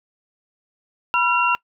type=tone cluster; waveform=sine; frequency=977 / 1362 / 2754 Hz; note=B5 / F6 / F7; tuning=-19 / -44 / -25 cents; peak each=-20 dBFS; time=1.14-1.55 s; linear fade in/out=0 ms; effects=noise-tail reverb RT60 0.1 s tail -23 dB re dry